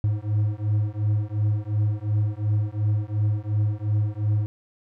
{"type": "beating tone pair", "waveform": "triangle", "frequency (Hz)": [103.83, 106.63], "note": ["G#2", "G#2"], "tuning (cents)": [0, 46], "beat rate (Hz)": 2.8, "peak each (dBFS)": -22, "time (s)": [0.04, 4.46], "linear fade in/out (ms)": 0, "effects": []}